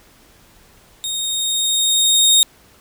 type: tone with level ramp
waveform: 25% pulse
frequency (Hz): 3711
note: A#7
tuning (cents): -9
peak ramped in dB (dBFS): -18 to -5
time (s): 1.04-2.43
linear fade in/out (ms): 0
effects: pink hiss -50 dBFS RMS until 2.8 s